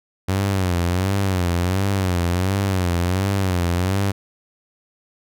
sawtooth tone with vibrato, 92.5 Hz, F#2, in tune, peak -14 dBFS, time 0.28-4.12 s, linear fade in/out 10 ms, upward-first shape sine, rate 1.4 Hz, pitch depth 120 cents each way, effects none

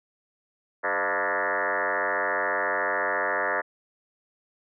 sine tone with frequency modulation, 1174.7 Hz, D6, in tune, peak -23 dBFS, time 0.83-3.62 s, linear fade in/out 20 ms, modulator 94.1 Hz, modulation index 7.6, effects none

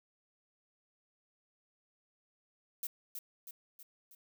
violet noise with echo, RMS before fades -38 dBFS, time 2.83-2.87 s, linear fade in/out 2 ms, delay 320 ms, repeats 4, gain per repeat -5 dB, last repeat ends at 4.15 s, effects none

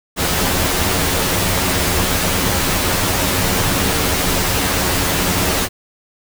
pink noise with comb filter, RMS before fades -17 dBFS, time 0.16-5.69 s, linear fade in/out 50 ms, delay 11 ms, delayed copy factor +0.65, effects none

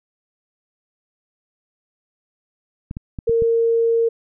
clicks, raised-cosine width 5 ms, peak -16 dBFS, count 5, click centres 2.911 / 2.969 / 3.188 / 3.295 / 3.422 s
sine tone, 460 Hz, A#4, 23 cents flat, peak -14 dBFS, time 3.27-4.09 s, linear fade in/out 10 ms
effects none

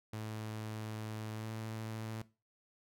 sawtooth tone with pitch glide, 108.9 to 110.8 Hz, A2 to A2, -17 to +13 cents, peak -36 dBFS, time 0.13-2.22 s, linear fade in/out 5 ms, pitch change +30 cents, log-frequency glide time 1.34-1.49 s, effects noise-tail reverb RT60 0.3 s tail -18 dB re dry

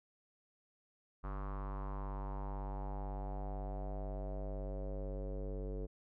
square tone with low-pass filter sweep, 49 Hz, G1, in tune, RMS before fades -41 dBFS, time 1.23-5.87 s, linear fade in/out 20 ms, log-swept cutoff 1200 to 460 Hz, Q 4.2, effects none

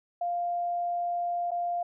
sine tone with dropouts, 698.5 Hz, F5, in tune, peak -27 dBFS, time 0.21-1.83 s, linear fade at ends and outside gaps 5 ms, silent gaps 1.508-1.515 s, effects none

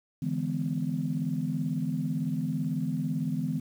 sine chord, E dominant seventh, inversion third, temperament equal with one note detuned, 146.83 / 164.81 / 207.7 / 250.8 Hz, D3 / E3 / G#3 / B3, 0 / 0 / 0 / +27 cents, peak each -33 / -31 / -35 / -32 dBFS, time 0.22-3.6 s, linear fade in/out 5 ms, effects tanh soft clip ceiling -17 dBFS + 9-bit

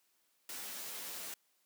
white noise with comb filter, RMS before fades -44 dBFS, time 0.49-1.34 s, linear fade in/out 2 ms, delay 13 ms, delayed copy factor -0.75, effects white hiss -75 dBFS RMS until 1.65 s + high-pass 200 Hz 12 dB/octave

